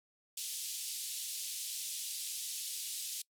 white band-pass noise, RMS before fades -41 dBFS, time 0.37-3.22 s, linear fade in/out 5 ms, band 3100 to 12000 Hz, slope 24 dB/octave, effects noise-tail reverb RT60 0.1 s tail -23 dB re dry

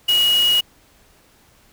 sine tone in noise, 2896 Hz, F#7, 38 cents flat, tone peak -13 dBFS, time 0.08-0.61 s, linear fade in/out 10 ms, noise white, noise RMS -28 dBFS, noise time 0.08-0.61 s, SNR +12 dB, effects pink hiss -54 dBFS RMS until 1.72 s

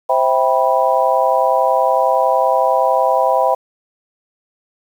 sine chord, C major seventh, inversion none, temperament just, 523.3 / 654.1 / 784.9 / 981.1 Hz, C5 / E5 / G5 / B5, 0 / -14 / +2 / -12 cents, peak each -17 dBFS, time 0.09-3.55 s, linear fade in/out 10 ms, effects 7-bit

